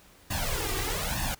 pink noise with flanger, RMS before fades -30 dBFS, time 0.3-1.35 s, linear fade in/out 10 ms, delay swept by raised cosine 1.1 to 2.6 ms, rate 1.1 Hz, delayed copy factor +1, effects pink hiss -56 dBFS RMS until 1.39 s

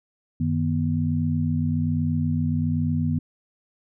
sine tone cluster, 94 / 155.2 / 243 Hz, F#2 / D#3 / B3, +28 / -4 / -28 cents, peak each -26 / -24 / -25 dBFS, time 0.4-3.19 s, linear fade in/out 5 ms, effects none

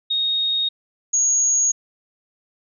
sine tone pair in turn, 3729 / 6644 Hz, A#7 / G#8, 0 / 0 cents, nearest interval minor seventh, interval 1000 cents, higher second, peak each -18 / -15 dBFS, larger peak second, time 0.1-0.69 / 1.13-1.72 s, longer neither, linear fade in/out 10 ms, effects none

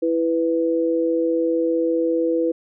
sine tone pair together, 330.7 / 495.5 Hz, E4 / B4, +6 / +6 cents, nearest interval perfect fifth, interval 700 cents, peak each -20 dBFS, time 0.02-2.52 s, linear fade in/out 10 ms, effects none

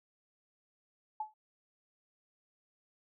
sine tone with exponential decay, 860 Hz, A5, 40 cents flat, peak -31 dBFS, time 1.2-1.34 s, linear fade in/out 5 ms, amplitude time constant 29 ms, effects none

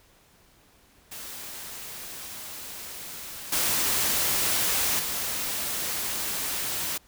white noise with level steps, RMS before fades -39 / -25 / -30 dBFS, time 1.11-6.98 s, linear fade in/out 10 ms, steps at 3.52 / 4.99 s, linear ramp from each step 5 ms, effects pink hiss -59 dBFS RMS until 7.07 s

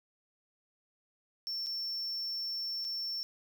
triangle tone with dropouts, 5420 Hz, E8, 47 cents sharp, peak -33 dBFS, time 1.47-3.23 s, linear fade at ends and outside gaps 0 ms, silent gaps 1.662-1.668 / 2.844-2.849 s, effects none

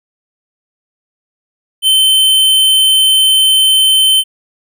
square tone, 3082 Hz, G7, 30 cents flat, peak -7 dBFS, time 1.82-4.24 s, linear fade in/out 50 ms, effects none

